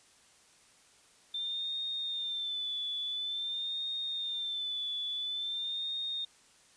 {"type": "tone with vibrato", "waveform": "sine", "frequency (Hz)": 3567, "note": "A7", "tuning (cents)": 23, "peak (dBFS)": -33, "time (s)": [1.34, 6.25], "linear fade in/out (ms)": 5, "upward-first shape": "sine", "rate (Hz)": 0.48, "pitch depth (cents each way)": 58, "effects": ["white hiss -62 dBFS RMS until 6.76 s", "resampled to 22050 Hz"]}